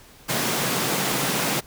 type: high-pass noise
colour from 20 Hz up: pink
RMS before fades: -24 dBFS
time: 0.28-1.61 s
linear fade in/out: 20 ms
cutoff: 120 Hz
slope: 96 dB/octave
effects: pink hiss -49 dBFS RMS until 1.66 s